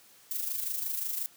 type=noise with amplitude modulation; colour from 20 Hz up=violet; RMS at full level=-31 dBFS; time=0.31-1.26 s; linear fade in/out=0 ms; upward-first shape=sine; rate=25.6 Hz; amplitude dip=55%; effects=white hiss -58 dBFS RMS until 1.36 s + high-pass 80 Hz 12 dB/octave